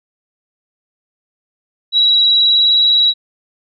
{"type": "tone with vibrato", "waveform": "sine", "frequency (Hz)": 3887, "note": "B7", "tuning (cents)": -28, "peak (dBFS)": -8, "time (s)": [1.92, 3.14], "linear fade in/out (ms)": 50, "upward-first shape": "sine", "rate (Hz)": 19, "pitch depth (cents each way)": 18, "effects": []}